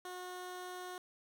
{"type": "tone", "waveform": "15% pulse", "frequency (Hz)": 363.1, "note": "F#4", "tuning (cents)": -33, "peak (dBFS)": -37, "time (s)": [0.05, 0.98], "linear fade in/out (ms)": 2, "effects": []}